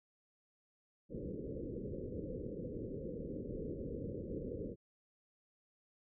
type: low-pass noise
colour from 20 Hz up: white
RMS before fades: -43 dBFS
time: 1.09-4.76 s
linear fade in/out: 50 ms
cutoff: 530 Hz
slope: 96 dB/octave
effects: none